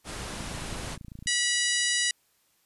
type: low-pass noise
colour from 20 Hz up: pink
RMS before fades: -37 dBFS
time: 0.04-0.98 s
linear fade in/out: 50 ms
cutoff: 11000 Hz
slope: 96 dB/octave
type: click train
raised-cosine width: 5 ms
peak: -30 dBFS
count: 28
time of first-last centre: 0.3-1.261 s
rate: 28.1 Hz
type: harmonic tone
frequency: 973 Hz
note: B5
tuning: 26 cents flat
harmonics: 2 / 3 / 4 / 5 / 6 / 7 / 8 / 9 / 10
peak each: -29 / -31 / -32 / -33 / -34 / -34 / -35 / -36 / -36 dBFS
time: 1.27-2.11 s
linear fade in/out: 2 ms
effects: white hiss -68 dBFS RMS until 2.65 s + resampled to 32000 Hz